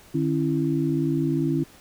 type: tone cluster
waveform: sine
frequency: 150.1 / 272.7 / 332.7 Hz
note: D3 / C#4 / E4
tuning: +38 / -28 / +16 cents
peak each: -25 dBFS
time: 0.14-1.64 s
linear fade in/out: 10 ms
effects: pink hiss -51 dBFS RMS until 1.8 s